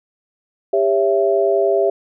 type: chord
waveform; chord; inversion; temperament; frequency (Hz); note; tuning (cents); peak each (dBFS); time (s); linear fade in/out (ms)
sine; C# diminished; second; just; 399.1 / 554.4 / 665.2; G4 / C#5 / E5; +31 / 0 / +16; -16 / -20 / -17; 0.73-1.9; 5
effects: none